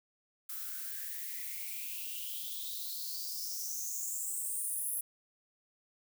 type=noise with high-pass filter sweep; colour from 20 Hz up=violet; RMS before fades=-39 dBFS; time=0.49-5.01 s; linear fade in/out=5 ms; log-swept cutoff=1300 to 11000 Hz; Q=7.6; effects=none